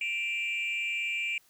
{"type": "tone cluster", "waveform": "sine", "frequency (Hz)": [2356, 2577, 2787], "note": ["D7", "E7", "F7"], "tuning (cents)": [5, -40, -4], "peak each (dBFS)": [-29, -37, -34], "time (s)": [0.01, 1.38], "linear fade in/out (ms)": 2, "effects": ["tanh soft clip ceiling -25 dBFS", "white hiss -64 dBFS RMS until 1.49 s"]}